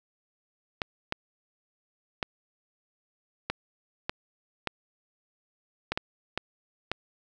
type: clicks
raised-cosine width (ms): 0.3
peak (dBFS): -12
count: 10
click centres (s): 0.818 / 1.124 / 2.228 / 3.5 / 4.095 / 4.673 / 5.92 / 5.975 / 6.376 / 6.916
effects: none